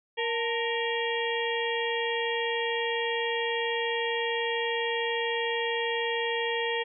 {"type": "harmonic tone with a mistuned harmonic", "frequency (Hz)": 466.9, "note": "A#4", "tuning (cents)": 3, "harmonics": [1, 2, 4, 5, 6, 7], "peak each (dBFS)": [-30, -34, -33, -37, -37, -36], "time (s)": [0.17, 6.84], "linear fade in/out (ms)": 20, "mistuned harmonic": 2, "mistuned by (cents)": -68, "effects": []}